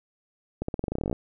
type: accelerating click train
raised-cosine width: 2 ms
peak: -15 dBFS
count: 16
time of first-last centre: 0.62-1.128 s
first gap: 64 ms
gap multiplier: 0.9
effects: none